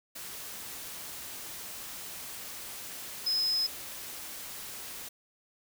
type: tone in noise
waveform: sine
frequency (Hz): 5100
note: D#8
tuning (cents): +42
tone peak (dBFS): -26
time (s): 3.26-3.67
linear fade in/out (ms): 10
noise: white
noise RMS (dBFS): -42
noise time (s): 0.15-5.09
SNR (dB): +13
effects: none